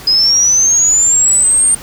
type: linear sweep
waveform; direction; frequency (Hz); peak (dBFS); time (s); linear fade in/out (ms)
sine; up; 4992 to 8810; -7; 0.07-1.75; 5
effects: pink hiss -32 dBFS RMS until 1.82 s